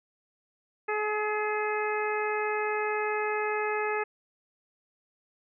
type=harmonic tone with a mistuned harmonic; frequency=424.6 Hz; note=G#4; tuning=38 cents sharp; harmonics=1 / 2 / 3 / 4 / 5 / 6; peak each=-30 / -33 / -35 / -36 / -37 / -38 dBFS; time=0.88-4.04 s; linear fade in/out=10 ms; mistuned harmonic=5; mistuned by=-31 cents; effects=none